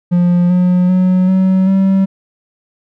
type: tone with pitch steps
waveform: triangle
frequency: 176 / 180.01 / 184.11 / 188.31 / 192.6 Hz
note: F3 / F#3 / F#3 / F#3 / G3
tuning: +14 / -47 / -8 / +31 / -30 cents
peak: -6 dBFS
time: 0.11-2.06 s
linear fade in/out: 20 ms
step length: 390 ms
effects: none